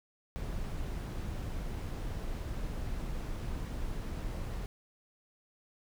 brown noise, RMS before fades -37 dBFS, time 0.36-4.66 s, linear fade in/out 0 ms, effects none

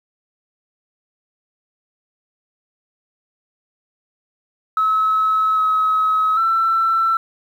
sine tone with pitch steps, 1291 / 1280 / 1338 Hz, E6 / D#6 / E6, -37 / +49 / +25 cents, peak -13 dBFS, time 4.77-7.17 s, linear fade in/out 2 ms, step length 800 ms, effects tanh soft clip ceiling -9 dBFS + 8-bit

